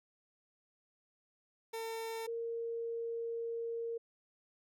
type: tone pair in turn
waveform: 30% pulse / sine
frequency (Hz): 452.2 / 462.5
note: A4 / A#4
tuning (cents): +47 / -14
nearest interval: unison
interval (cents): 39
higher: second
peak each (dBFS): -36 / -36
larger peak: neither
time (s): 1.73-2.27 / 2.27-3.98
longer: second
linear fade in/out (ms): 10
effects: none